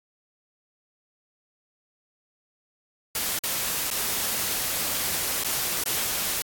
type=noise with dropouts; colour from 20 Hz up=white; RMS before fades=-27 dBFS; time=3.15-6.42 s; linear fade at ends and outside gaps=2 ms; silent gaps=3.389-3.436 / 3.903-3.911 / 5.437-5.445 / 5.838-5.858 s; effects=AAC 64 kbps